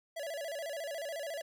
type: tone with vibrato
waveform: square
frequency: 613 Hz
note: D#5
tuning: 26 cents flat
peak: -38 dBFS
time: 0.16-1.42 s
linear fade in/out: 10 ms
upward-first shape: square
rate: 14 Hz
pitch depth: 130 cents each way
effects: none